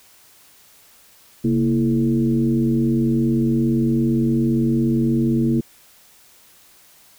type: tone with frequency modulation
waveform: sine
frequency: 232.4 Hz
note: A#3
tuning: 5 cents flat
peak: -15 dBFS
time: 1.44-5.61 s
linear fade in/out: 10 ms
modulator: 97.4 Hz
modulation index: 1.1
effects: white hiss -51 dBFS RMS until 7.18 s